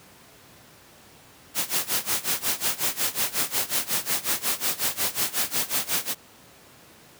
white noise with tremolo, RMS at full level -23 dBFS, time 1.54-6.15 s, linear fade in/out 50 ms, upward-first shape sine, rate 5.5 Hz, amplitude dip 90%, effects pink hiss -51 dBFS RMS until 7.19 s + high-pass 100 Hz 12 dB/octave

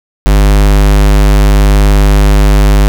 square tone, 50.4 Hz, G1, 49 cents sharp, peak -4 dBFS, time 0.26-2.88 s, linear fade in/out 0 ms, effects none

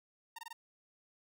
sawtooth tone bursts, 921 Hz, A#5, 21 cents flat, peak -40 dBFS, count 4, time 0.36-0.53 s, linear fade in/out 5 ms, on 26 ms, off 22 ms, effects none

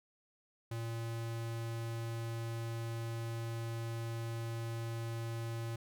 square tone, 115.1 Hz, A#2, 22 cents flat, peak -38 dBFS, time 0.71-5.76 s, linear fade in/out 5 ms, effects none

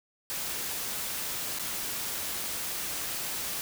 white noise with dropouts, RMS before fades -34 dBFS, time 0.3-3.61 s, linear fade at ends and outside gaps 0 ms, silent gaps 1.587-1.595 s, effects none

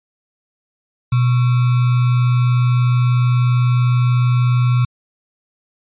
sine tone with sample-and-hold, 123.47 Hz, B2, in tune, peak -11 dBFS, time 1.12-4.85 s, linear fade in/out 5 ms, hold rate 1225 Hz, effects resampled to 8000 Hz

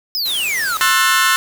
square exponential sweep, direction down, 5274 to 1244.5 Hz, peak -18 dBFS, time 0.15-0.77 s, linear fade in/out 0 ms
white noise, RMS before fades -29 dBFS, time 0.25-0.93 s, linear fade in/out 10 ms
sawtooth chord, F# half-diminished seventh, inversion second, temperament just, 1065.6 / 1332 / 1480 / 1776 Hz, C6 / E6 / F#6 / A6, +31 / +18 / 0 / +16 cents, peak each -14 dBFS, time 0.81-1.36 s, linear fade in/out 0 ms
effects none

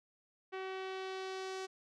sawtooth tone with low-pass filter sweep, 379.1 Hz, F#4, 42 cents sharp, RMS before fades -42 dBFS, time 0.52-1.67 s, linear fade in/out 20 ms, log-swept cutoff 2500 to 6400 Hz, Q 1.3, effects none

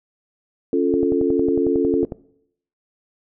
sine chord, Db augmented, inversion none, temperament equal, 277.2 / 349.2 / 440 Hz, Db4 / F4 / A4, 0 / 0 / 0 cents, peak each -20 dBFS, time 0.73-2.05 s, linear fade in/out 2 ms
click train, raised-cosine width 2 ms, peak -14 dBFS, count 14, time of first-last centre 0.94-2.122 s, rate 11 Hz
effects noise-tail reverb RT60 0.7 s tail -20 dB re dry

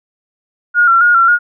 sine tone with vibrato, 1396.9 Hz, F6, in tune, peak -6 dBFS, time 0.74-1.39 s, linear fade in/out 50 ms, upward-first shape square, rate 3.7 Hz, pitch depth 44 cents each way, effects none

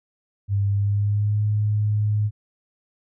sine tone with pitch glide, 100 to 105.34 Hz, G2 to G#2, +35 to +25 cents, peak -18 dBFS, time 0.48-2.31 s, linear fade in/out 50 ms, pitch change +90 cents, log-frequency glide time 0.68-1.43 s, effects none

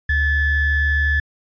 triangle ring-modulated tone, 830 Hz, G#5, 1 cent flat, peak -9 dBFS, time 0.09-1.2 s, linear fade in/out 5 ms, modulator 903 Hz, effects tanh soft clip ceiling -9 dBFS + resampled to 11025 Hz

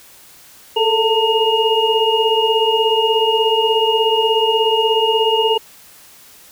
sine tone cluster, 432.3 / 448.9 / 902 / 2858 Hz, A4 / A4 / A5 / F7, -31 / +35 / +43 / +39 cents, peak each -18 dBFS, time 0.76-5.58 s, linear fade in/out 10 ms, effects white hiss -44 dBFS RMS until 6.51 s

